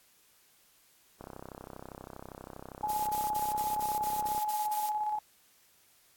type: click train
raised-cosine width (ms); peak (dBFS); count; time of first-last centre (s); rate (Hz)
1; -29; 104; 1.21-4.379; 32.5
type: tone with tremolo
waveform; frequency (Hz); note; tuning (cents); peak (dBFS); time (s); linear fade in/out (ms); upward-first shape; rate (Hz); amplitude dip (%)
sine; 847; G#5; +34; -28; 2.83-5.19; 5; square; 17; 35
type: noise bursts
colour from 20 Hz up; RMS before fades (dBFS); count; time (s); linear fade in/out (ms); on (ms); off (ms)
blue; -40; 9; 2.89-4.894; 5; 180; 48
effects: white hiss -64 dBFS RMS until 6.16 s + AAC 64 kbps